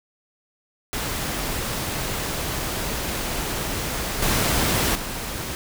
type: noise with level steps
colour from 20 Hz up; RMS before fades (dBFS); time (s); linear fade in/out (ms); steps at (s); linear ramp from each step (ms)
pink; -27 / -21 / -30; 0.93-5.55; 0; 4.22 / 4.95; 5
effects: none